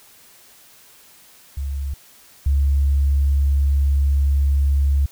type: tone pair in turn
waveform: sine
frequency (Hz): 69.3 / 69.98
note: C#2 / C#2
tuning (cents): 0 / +17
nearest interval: unison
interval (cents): 17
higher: second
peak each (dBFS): -22 / -13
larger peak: second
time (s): 1.57-1.94 / 2.46-5.06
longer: second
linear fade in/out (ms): 5
effects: tanh soft clip ceiling -9 dBFS + white hiss -49 dBFS RMS until 5.11 s